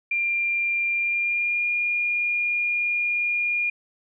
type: tone with pitch glide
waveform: sine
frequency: 2386 to 2421 Hz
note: D7 to D#7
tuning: +27 to -48 cents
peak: -21 dBFS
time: 0.11-3.7 s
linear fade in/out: 5 ms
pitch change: +25 cents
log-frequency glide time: 0.92-1.68 s
effects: none